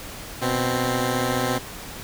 10% pulse tone pair together, 123.55 / 261.6 Hz, B2 / C4, +1 / 0 cents, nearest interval octave + minor second, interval 1299 cents, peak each -16 dBFS, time 0.41-1.59 s, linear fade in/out 20 ms, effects pink hiss -37 dBFS RMS until 2.03 s

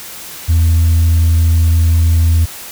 sine tone, 82.7 Hz, E2, 6 cents sharp, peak -5 dBFS, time 0.48-2.46 s, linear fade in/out 20 ms, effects tanh soft clip ceiling -6 dBFS + white hiss -30 dBFS RMS until 2.71 s

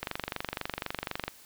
click train, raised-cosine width 0.3 ms, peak -15 dBFS, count 31, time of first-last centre 0.03-1.28 s, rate 24 Hz, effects white hiss -54 dBFS RMS until 1.45 s

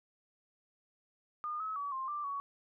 sine tone with pitch steps, 1217 / 1287 / 1139 / 1056 / 1181 / 1123 Hz, D#6 / E6 / C#6 / C6 / D6 / C#6, -39 / -42 / +47 / +16 / +9 / +22 cents, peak -35 dBFS, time 1.44-2.4 s, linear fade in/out 0 ms, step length 160 ms, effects none

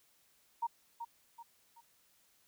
sine tone with echo, 932.3 Hz, A#5, in tune, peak -31 dBFS, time 0.62-0.67 s, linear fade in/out 10 ms, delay 380 ms, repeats 3, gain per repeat -8 dB, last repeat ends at 1.81 s, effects white hiss -70 dBFS RMS until 2.47 s

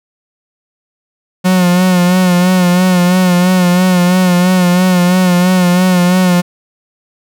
45% pulse tone with vibrato, 180.8 Hz, F#3, 40 cents flat, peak -7 dBFS, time 1.44-6.42 s, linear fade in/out 20 ms, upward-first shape sine, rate 3 Hz, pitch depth 45 cents each way, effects none

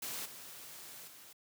white noise with level steps, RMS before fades -41 / -50 / -55 dBFS, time 0.02-1.33 s, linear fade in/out 5 ms, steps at 0.25 / 1.07 s, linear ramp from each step 10 ms, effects high-pass 100 Hz 12 dB/octave

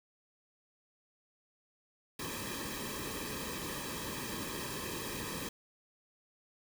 pink noise with comb filter, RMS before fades -40 dBFS, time 2.19-5.49 s, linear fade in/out 5 ms, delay 1.4 ms, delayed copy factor -0.8, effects none

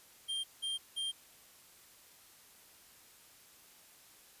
square tone bursts, 3185 Hz, G7, 27 cents sharp, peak -35 dBFS, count 3, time 0.28-1.12 s, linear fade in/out 20 ms, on 160 ms, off 180 ms, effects white hiss -60 dBFS RMS until 4.4 s + resampled to 32000 Hz

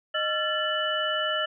sine tone cluster, 617 / 1359 / 1746 / 2969 Hz, D#5 / F6 / A6 / F#7, -15 / -48 / -14 / +5 cents, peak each -30 / -30 / -31 / -29 dBFS, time 0.14-1.46 s, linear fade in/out 10 ms, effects none

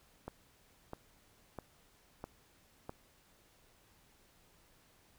click train, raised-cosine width 1 ms, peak -28 dBFS, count 5, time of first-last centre 0.28-2.894 s, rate 1.53 Hz, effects pink hiss -67 dBFS RMS until 5.18 s

